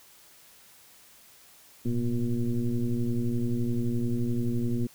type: tone with frequency modulation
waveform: sine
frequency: 122.8 Hz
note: B2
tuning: 9 cents flat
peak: -24 dBFS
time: 1.85-4.87 s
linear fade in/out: 5 ms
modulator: 117 Hz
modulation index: 1.6
effects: white hiss -55 dBFS RMS until 4.94 s